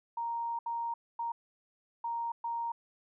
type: tone bursts at uneven times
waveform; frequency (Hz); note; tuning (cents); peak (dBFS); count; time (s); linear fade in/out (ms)
sine; 932.3; A#5; 0; -32; 5; 0.17-0.59 / 0.66-0.94 / 1.19-1.32 / 2.04-2.32 / 2.44-2.72; 5
effects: none